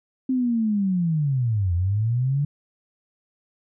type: linear two-way sweep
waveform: sine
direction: down then up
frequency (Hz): 263.5 to 84.4 to 146.9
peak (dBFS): -19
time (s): 0.29-2.45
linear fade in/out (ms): 5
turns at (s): 1.74
effects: none